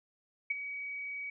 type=tone with ADSR envelope; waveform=sine; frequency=2266 Hz; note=C#7; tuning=37 cents sharp; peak=-26 dBFS; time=0.5-1.3 s; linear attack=8 ms; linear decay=20 ms; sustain=-11 dB; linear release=4 ms; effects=none